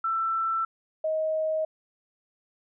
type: tone pair in turn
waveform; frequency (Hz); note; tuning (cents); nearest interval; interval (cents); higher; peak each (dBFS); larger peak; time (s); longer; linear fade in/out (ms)
sine; 1334 / 629.6; E6 / D#5; +20 / +20; octave + minor second; 1300; first; -24; neither; 0.04-0.65 / 1.04-1.65; neither; 5
effects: none

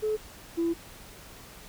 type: tone pair in turn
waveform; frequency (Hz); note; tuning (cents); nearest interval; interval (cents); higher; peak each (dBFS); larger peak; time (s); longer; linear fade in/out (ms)
sine; 430 / 335.4; A4 / E4; -40 / +30; major third; 430; first; -24 / -23; second; 0.02-0.17 / 0.57-0.74; second; 20
effects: tanh soft clip ceiling -20 dBFS + pink hiss -48 dBFS RMS until 1.68 s

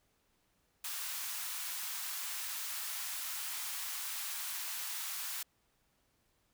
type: high-pass noise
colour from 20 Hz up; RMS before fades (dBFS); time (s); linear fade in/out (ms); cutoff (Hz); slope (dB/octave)
white; -40; 0.84-5.43; 5; 880; 24
effects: pink hiss -75 dBFS RMS until 6.53 s

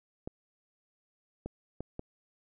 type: clicks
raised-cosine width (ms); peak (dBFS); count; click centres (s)
2; -24; 4; 0.275 / 1.46 / 1.806 / 1.994
effects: none

